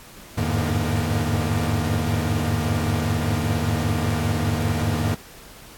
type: tone cluster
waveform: 45% pulse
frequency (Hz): 83.8 / 101.3 / 106.4 / 151 / 234.8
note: E2 / G#2 / G#2 / D3 / A#3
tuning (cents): +29 / -43 / +42 / +48 / +13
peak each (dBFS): -27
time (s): 0.37-5.15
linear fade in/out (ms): 10
effects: pink hiss -44 dBFS RMS until 5.77 s + AAC 64 kbps